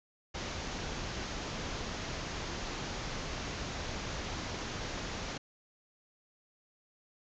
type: low-pass noise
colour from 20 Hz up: pink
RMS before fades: -39 dBFS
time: 0.34-5.38 s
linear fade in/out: 10 ms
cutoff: 6900 Hz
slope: 96 dB/octave
effects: none